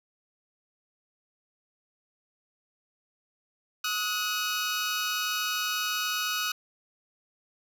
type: tone pair together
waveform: 15% pulse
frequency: 1263.3 / 1466 Hz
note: D#6 / F#6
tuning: +26 / -16 cents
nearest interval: minor third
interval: 258 cents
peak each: -24 dBFS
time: 3.84-6.52 s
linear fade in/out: 5 ms
effects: none